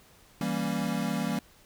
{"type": "chord", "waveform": "square", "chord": "E diminished seventh", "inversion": "none", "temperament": "equal", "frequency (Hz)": [164.81, 196, 233.1, 277.2], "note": ["E3", "G3", "Bb3", "Db4"], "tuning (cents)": [0, 0, 0, 0], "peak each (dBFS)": [-35, -33, -33, -37], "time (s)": [0.41, 1.39], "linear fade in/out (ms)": 2, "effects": ["pink hiss -58 dBFS RMS until 1.65 s"]}